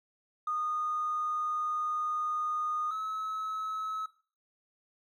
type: tone pair in turn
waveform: triangle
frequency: 1230 / 1290.3 Hz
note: D#6 / E6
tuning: -20 / -37 cents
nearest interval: minor second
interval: 83 cents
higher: second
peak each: -26 / -30 dBFS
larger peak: first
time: 0.47-2.91 / 2.91-4.06 s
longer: first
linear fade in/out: 5 ms
effects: noise-tail reverb RT60 0.4 s tail -17 dB re dry + tanh soft clip ceiling -27 dBFS